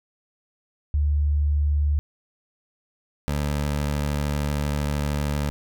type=tone pair in turn; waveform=sine / 20% pulse; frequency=73.42 / 72.95 Hz; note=D2 / D2; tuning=0 / -11 cents; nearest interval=unison; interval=11 cents; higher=first; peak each=-18 dBFS; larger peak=neither; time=0.94-1.99 / 3.28-5.5 s; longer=second; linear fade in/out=0 ms; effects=none